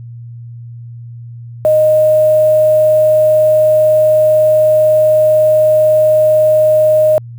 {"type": "tone with quantisation", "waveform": "sine", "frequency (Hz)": 618, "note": "D#5", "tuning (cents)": -12, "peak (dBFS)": -6, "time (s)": [1.65, 7.18], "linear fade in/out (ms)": 0, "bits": 5, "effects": ["added 118 Hz sine -27 dBFS peak until 7.38 s"]}